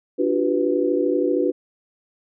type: chord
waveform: sine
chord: G dominant seventh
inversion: second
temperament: equal with one note detuned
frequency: 293.7 / 349.2 / 381.9 / 493.9 Hz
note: D4 / F4 / G4 / B4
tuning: 0 / 0 / -45 / 0 cents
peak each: -23 dBFS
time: 0.18-1.52 s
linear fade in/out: 20 ms
effects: none